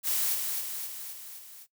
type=noise with echo; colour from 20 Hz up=blue; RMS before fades=-28 dBFS; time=0.03-0.37 s; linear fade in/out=50 ms; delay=260 ms; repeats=5; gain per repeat=-4 dB; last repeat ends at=1.67 s; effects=noise-tail reverb RT60 0.1 s tail -17 dB re dry